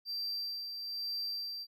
triangle tone with tremolo, 4699 Hz, D8, in tune, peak -33 dBFS, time 0.05-1.67 s, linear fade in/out 50 ms, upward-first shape sine, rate 1.1 Hz, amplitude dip 45%, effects none

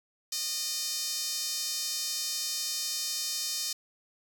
sawtooth tone with high-pass filter, 612 Hz, D#5, 29 cents flat, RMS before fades -33 dBFS, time 0.32-3.73 s, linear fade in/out 5 ms, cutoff 5200 Hz, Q 2.2, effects 9-bit

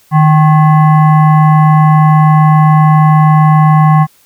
sine tone with frequency modulation, 154.5 Hz, D#3, 12 cents flat, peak -3 dBFS, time 0.11-4.07 s, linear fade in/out 50 ms, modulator 928 Hz, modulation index 0.7, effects white hiss -48 dBFS RMS until 4.25 s

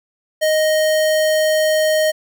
square tone, 622.3 Hz, D#5, in tune, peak -14 dBFS, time 0.41-2.12 s, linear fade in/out 20 ms, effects none

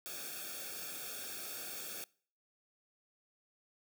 white noise with comb filter, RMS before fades -44 dBFS, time 0.06-2.04 s, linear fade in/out 0 ms, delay 1 ms, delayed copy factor -1, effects noise-tail reverb RT60 0.5 s tail -24 dB re dry

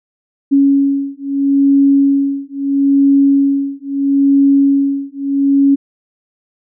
sine beating tone pair, 277.2 / 277.96 Hz, C#4 / C#4, 0 / +5 cents, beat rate 0.76 Hz, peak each -12 dBFS, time 0.51-5.76 s, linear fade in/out 20 ms, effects none

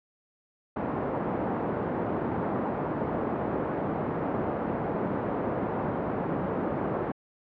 pink band-pass noise, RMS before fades -30 dBFS, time 0.76-7.12 s, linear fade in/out 5 ms, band 170 to 900 Hz, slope 12 dB/octave, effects low-pass 2000 Hz 12 dB/octave

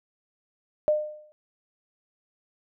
sine tone with exponential decay, 606 Hz, D#5, 46 cents flat, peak -16 dBFS, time 0.88-1.32 s, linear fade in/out 0 ms, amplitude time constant 95 ms, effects none

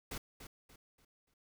pink noise with echo, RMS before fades -42 dBFS, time 0.11-0.18 s, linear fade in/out 5 ms, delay 290 ms, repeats 4, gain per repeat -9 dB, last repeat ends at 1.34 s, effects none

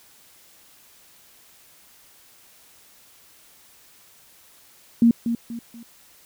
sine tone with echo, 233.1 Hz, A#3, in tune, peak -11 dBFS, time 5.02-5.11 s, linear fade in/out 2 ms, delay 240 ms, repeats 3, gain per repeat -9 dB, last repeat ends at 5.83 s, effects white hiss -53 dBFS RMS until 6.25 s

